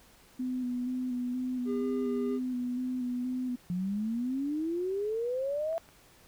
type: tone with vibrato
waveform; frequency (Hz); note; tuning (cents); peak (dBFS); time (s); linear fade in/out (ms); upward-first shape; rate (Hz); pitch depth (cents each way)
sine; 250.4; B3; +24; -30; 0.39-3.56; 10; square; 2.1; 24
type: tone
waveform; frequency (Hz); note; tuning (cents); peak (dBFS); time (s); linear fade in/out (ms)
triangle; 403.5; G#4; -50; -30; 1.65-2.4; 50
type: exponential sweep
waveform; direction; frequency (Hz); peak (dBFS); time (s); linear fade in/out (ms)
sine; up; 173.9 to 671; -29; 3.7-5.78; 0
type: clicks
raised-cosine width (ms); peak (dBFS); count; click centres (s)
0.5; -39; 3; 5.728 / 5.782 / 5.889
effects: pink hiss -59 dBFS RMS until 6.27 s